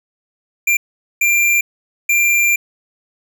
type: tone bursts at uneven times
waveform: square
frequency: 2377 Hz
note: D7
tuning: 20 cents sharp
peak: -12 dBFS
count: 3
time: 0.67-0.77 / 1.21-1.61 / 2.09-2.56 s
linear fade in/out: 5 ms
effects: none